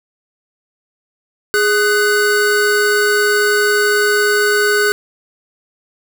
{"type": "tone pair together", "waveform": "square", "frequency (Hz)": [414.8, 1497], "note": ["G#4", "F#6"], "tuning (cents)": [-2, 20], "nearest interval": "octave + minor seventh", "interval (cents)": 2222, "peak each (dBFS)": [-15, -15], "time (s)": [1.54, 4.92], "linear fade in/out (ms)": 0, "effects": []}